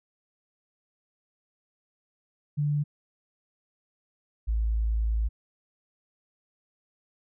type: tone pair in turn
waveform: sine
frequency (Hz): 146.83 / 55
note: D3 / A1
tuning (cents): 0 / 0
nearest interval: octave + perfect fourth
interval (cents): 1700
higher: first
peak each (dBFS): -23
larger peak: neither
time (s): 2.57-2.84 / 4.47-5.29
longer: second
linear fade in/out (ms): 20
effects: none